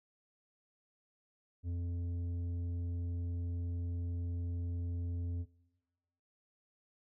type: tone with tanh clipping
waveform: triangle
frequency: 86.9 Hz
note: F2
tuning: 8 cents flat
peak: -36 dBFS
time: 1.63-5.46 s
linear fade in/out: 50 ms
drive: 12 dB
effects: noise-tail reverb RT60 1.0 s tail -20 dB re dry